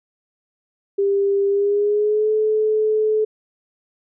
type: tone with pitch glide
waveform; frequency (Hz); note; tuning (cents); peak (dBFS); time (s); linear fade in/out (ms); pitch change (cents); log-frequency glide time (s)
sine; 398 to 431.5; G4 to A4; +26 to -34; -15; 0.98-3.25; 10; +140; 1.48-2.31
effects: none